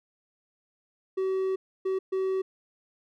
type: tone bursts at uneven times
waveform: triangle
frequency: 380 Hz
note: F#4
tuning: 46 cents sharp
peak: -23 dBFS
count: 3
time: 1.17-1.56 / 1.85-1.99 / 2.12-2.42 s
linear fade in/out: 10 ms
effects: none